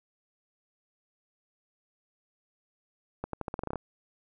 accelerating click train, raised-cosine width 1 ms, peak -19 dBFS, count 11, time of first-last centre 3.24-3.757 s, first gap 93 ms, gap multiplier 0.86, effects none

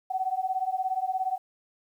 sine beating tone pair, 745 / 762 Hz, F#5 / G5, +12 / -49 cents, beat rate 17 Hz, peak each -29 dBFS, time 0.1-1.38 s, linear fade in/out 10 ms, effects 10-bit

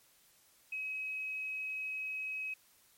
sine tone, 2548 Hz, D#7, 41 cents sharp, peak -36 dBFS, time 0.72-2.54 s, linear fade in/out 5 ms, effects white hiss -66 dBFS RMS until 2.97 s + MP3 64 kbps

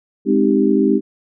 sine chord, Ab major seventh, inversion none, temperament equal, 207.7 / 261.6 / 311.1 / 392 Hz, Ab3 / C4 / Eb4 / G4, 0 / 0 / 0 / 0 cents, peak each -17 dBFS, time 0.25-1.01 s, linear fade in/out 50 ms, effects none

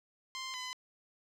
10% pulse tone pair in turn, 1046.5 / 1012 Hz, C6 / B5, 0 / +42 cents, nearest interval minor second, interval 58 cents, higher first, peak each -30 / -30 dBFS, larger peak neither, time 0.35-0.54 / 0.54-0.73 s, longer neither, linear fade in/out 0 ms, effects low-pass 8000 Hz 12 dB/octave + 11-bit

